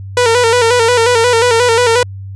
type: tone with vibrato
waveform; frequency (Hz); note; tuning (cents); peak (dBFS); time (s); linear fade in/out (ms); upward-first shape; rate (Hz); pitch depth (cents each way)
sawtooth; 473.6; A#4; +27; -4; 0.17-2.03; 2; square; 5.6; 65
effects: added 97 Hz sine -24 dBFS peak until 2.35 s + resampled to 22050 Hz